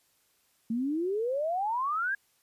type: exponential sweep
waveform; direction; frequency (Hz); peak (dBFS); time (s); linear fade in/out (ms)
sine; up; 220 to 1661.2; -27; 0.7-2.15; 5
effects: white hiss -69 dBFS RMS until 2.42 s + resampled to 32000 Hz